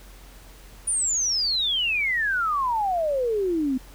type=exponential sweep; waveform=sine; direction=down; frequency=9650 to 249.8 Hz; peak=-21 dBFS; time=0.87-3.78 s; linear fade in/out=10 ms; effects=added 45 Hz sine -45 dBFS peak until 3.94 s + pink hiss -50 dBFS RMS until 3.94 s